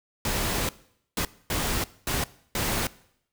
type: noise bursts at uneven times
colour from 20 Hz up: pink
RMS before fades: -27 dBFS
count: 5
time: 0.25-0.69 / 1.17-1.25 / 1.5-1.84 / 2.07-2.24 / 2.55-2.87 s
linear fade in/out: 2 ms
effects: noise-tail reverb RT60 0.7 s tail -20 dB re dry